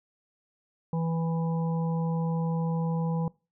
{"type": "harmonic tone", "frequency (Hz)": 164.81, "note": "E3", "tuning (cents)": 0, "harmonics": [1, 3, 5, 6], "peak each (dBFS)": [-26, -36, -40, -42], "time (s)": [0.93, 3.28], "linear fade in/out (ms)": 2, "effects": ["noise-tail reverb RT60 0.3 s tail -23 dB re dry"]}